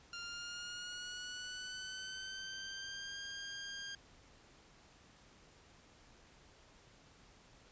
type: tone with pitch glide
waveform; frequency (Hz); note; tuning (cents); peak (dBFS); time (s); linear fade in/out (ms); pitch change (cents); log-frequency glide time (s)
15% pulse; 1396.9 to 1604.6; F6 to G6; 0 to +40; -37; 0.13-3.95; 2; +240; 0.23-3.18
effects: pink hiss -63 dBFS RMS until 7.71 s + resampled to 16000 Hz